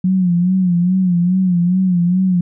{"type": "tone with vibrato", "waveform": "sine", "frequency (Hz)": 180.5, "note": "F#3", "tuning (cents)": -43, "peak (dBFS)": -11, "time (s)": [0.04, 2.41], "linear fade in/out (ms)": 5, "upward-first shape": "sine", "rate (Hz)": 2.4, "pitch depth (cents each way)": 80, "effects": []}